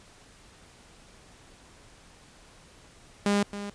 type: tone with echo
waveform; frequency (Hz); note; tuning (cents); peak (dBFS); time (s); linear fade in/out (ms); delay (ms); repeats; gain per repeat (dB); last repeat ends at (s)
sawtooth; 203; G#3; -39; -18; 3.26-3.43; 2; 270; 1; -12; 3.7
effects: pink hiss -54 dBFS RMS until 3.74 s + resampled to 22050 Hz